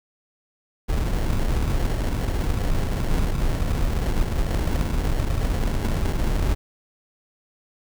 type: noise with sample-and-hold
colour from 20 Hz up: brown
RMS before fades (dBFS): -22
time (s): 0.88-6.55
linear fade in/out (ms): 20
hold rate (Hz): 1225
effects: none